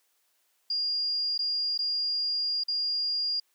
sine tone with dropouts, 4825 Hz, D8, 46 cents sharp, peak -26 dBFS, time 0.7-3.4 s, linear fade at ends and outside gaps 5 ms, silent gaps 1.379-1.39 / 1.778-1.789 / 2.637-2.682 s, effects white hiss -71 dBFS RMS until 3.54 s + high-pass 400 Hz 12 dB/octave

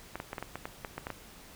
clicks, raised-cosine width 0.5 ms, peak -21 dBFS, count 11, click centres 0.156 / 0.201 / 0.331 / 0.382 / 0.426 / 0.556 / 0.655 / 0.848 / 0.98 / 1.069 / 1.103 s, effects pink hiss -52 dBFS RMS until 1.55 s

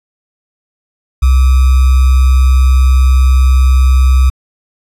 sine tone with sample-and-hold, 65 Hz, C2, 11 cents flat, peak -4 dBFS, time 1.22-4.3 s, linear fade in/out 10 ms, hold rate 1225 Hz, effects resampled to 32000 Hz

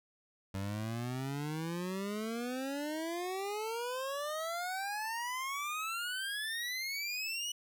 25% pulse exponential sweep, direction up, 95 to 2960 Hz, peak -32 dBFS, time 0.54-7.52 s, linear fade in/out 5 ms, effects none

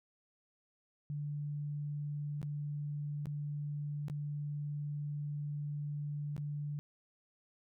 sine tone with dropouts, 146.6 Hz, D3, 3 cents flat, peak -36 dBFS, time 1.1-6.79 s, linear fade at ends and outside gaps 0 ms, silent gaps 2.416-2.429 / 3.257-3.269 / 4.083-4.099 / 6.365-6.379 s, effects none

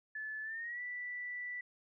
sine tone with pitch glide, 1734 to 1969 Hz, A6 to B6, -26 to -6 cents, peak -39 dBFS, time 0.15-1.61 s, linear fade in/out 5 ms, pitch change +220 cents, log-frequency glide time 0.43-0.81 s, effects none

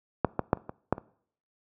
clicks, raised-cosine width 1 ms, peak -7 / -11 / -6 / -30 / -22 / -8 / -24 dBFS, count 7, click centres 0.247 / 0.393 / 0.531 / 0.573 / 0.694 / 0.926 / 0.981 s, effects noise-tail reverb RT60 0.6 s tail -23 dB re dry + high-pass 80 Hz 12 dB/octave

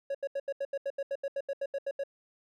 triangle tone bursts, 554.4 Hz, C#5, in tune, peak -28 dBFS, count 16, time 0.1-2.037 s, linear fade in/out 5 ms, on 47 ms, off 79 ms, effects none

